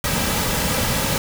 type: noise with comb filter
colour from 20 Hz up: pink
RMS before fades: -21 dBFS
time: 0.04-1.18 s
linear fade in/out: 2 ms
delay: 2.8 ms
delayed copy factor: -0.5
effects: none